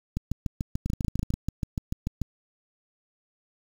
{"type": "two click trains", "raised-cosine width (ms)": 5, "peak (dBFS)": [-15, -15], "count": [15, 7], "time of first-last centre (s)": [[0.17, 2.217], [0.86, 1.304]], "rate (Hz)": [6.84, 13.5], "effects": ["7-bit"]}